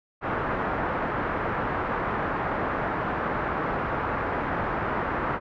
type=low-pass noise; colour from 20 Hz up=white; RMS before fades=-28 dBFS; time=0.21-5.4 s; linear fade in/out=50 ms; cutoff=1500 Hz; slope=24 dB/octave; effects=none